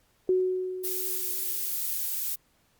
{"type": "tone with exponential decay", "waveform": "sine", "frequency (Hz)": 370, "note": "F#4", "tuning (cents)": 0, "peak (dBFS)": -19, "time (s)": [0.29, 1.77], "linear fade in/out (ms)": 2, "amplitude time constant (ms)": 320}
{"type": "noise", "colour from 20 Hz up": "violet", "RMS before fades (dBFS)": -30, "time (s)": [0.83, 2.36], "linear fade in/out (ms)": 20}
{"effects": ["pink hiss -67 dBFS RMS until 2.79 s", "Opus 48 kbps"]}